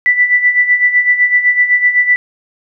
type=tone with tremolo; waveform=sine; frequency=1975.5 Hz; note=B6; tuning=in tune; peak=-5 dBFS; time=0.06-2.16 s; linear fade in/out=0 ms; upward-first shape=sine; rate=7.9 Hz; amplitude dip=70%; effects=none